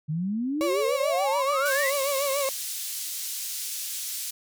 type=exponential sweep; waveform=sine; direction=up; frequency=146.83 to 2098 Hz; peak=-25 dBFS; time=0.08-1.91 s; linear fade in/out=20 ms
type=tone with vibrato; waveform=35% pulse; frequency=554.4 Hz; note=C#5; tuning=in tune; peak=-23 dBFS; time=0.61-2.49 s; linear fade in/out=0 ms; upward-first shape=triangle; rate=6.9 Hz; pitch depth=88 cents each way
type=band-pass noise; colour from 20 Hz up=white; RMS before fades=-33 dBFS; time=1.65-4.31 s; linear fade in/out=10 ms; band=3800 to 14000 Hz; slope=12 dB/octave
effects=none